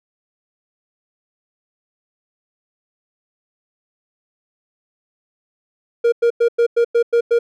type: tone bursts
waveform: triangle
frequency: 470 Hz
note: A#4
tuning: 14 cents sharp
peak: -9 dBFS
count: 8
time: 6.04-7.39 s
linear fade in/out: 10 ms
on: 83 ms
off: 98 ms
effects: none